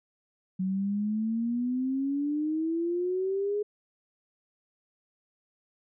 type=exponential sweep; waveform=sine; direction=up; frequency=185 to 420 Hz; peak=-26 dBFS; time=0.59-3.63 s; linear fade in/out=10 ms; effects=none